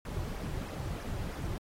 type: noise with flanger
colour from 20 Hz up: brown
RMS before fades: -37 dBFS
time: 0.05-1.58 s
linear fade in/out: 2 ms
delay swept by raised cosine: 0.24 to 4.54 ms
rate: 3.1 Hz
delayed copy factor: -0.6
effects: AAC 48 kbps